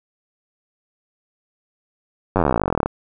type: slowing click train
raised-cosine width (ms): 1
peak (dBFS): -3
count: 29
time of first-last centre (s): 2.36-2.86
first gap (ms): 10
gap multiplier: 1.04
effects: none